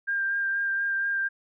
sine tone with vibrato, 1595 Hz, G6, 30 cents sharp, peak -24 dBFS, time 0.07-1.29 s, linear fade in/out 20 ms, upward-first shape sine, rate 4.2 Hz, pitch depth 16 cents each way, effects none

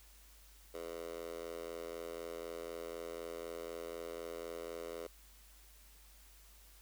10% pulse tone with high-pass filter, 84 Hz, E2, 33 cents sharp, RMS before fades -45 dBFS, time 0.74-5.07 s, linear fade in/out 5 ms, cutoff 470 Hz, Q 3.1, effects added 50 Hz sine -60 dBFS peak until 6.81 s + white hiss -63 dBFS RMS until 6.81 s

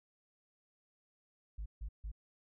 sine tone bursts, 51.91 Hz, G#1, in tune, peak -37 dBFS, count 3, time 1.58-2.117 s, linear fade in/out 10 ms, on 79 ms, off 150 ms, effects tanh soft clip ceiling -37 dBFS

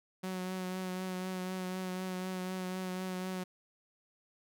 sawtooth tone with vibrato, 185 Hz, F#3, in tune, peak -32 dBFS, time 0.23-3.44 s, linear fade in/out 10 ms, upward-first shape triangle, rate 4 Hz, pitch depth 24 cents each way, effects none

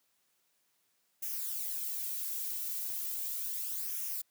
violet noise with flanger, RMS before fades -37 dBFS, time 1.22-4.22 s, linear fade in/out 10 ms, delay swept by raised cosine 0.23 to 2.43 ms, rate 0.36 Hz, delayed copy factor -0.55, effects white hiss -75 dBFS RMS until 4.3 s + high-pass 100 Hz 12 dB/octave

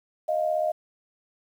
sine tone pair together, 622.3 / 698.5 Hz, D#5 / F5, 0 / 0 cents, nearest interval major second, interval 200 cents, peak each -24 / -27 dBFS, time 0.28-0.72 s, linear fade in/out 10 ms, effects 9-bit

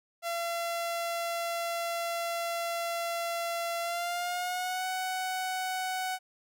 sawtooth tone with pitch glide, 680 to 745.8 Hz, F5 to F#5, -46 to +14 cents, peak -27 dBFS, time 0.22-6.19 s, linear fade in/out 50 ms, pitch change +160 cents, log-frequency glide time 3.81-4.86 s, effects none

